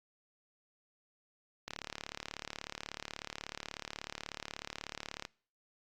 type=click train; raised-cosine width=0.2 ms; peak=-22 dBFS; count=131; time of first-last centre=1.68-5.251 s; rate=36.4 Hz; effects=noise-tail reverb RT60 0.5 s tail -25 dB re dry + Opus 48 kbps